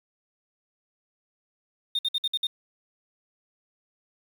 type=tone bursts; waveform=sine; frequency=3663 Hz; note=A#7; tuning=31 cents flat; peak=-21 dBFS; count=6; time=1.95-2.47 s; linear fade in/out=5 ms; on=40 ms; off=56 ms; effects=tanh soft clip ceiling -21 dBFS + 8-bit